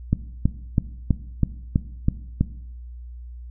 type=click train; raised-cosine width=5 ms; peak=-5 dBFS; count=8; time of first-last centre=0.13-2.41 s; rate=3.07 Hz; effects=noise-tail reverb RT60 0.8 s tail -17 dB re dry + added 60 Hz sine -35 dBFS peak until 3.5 s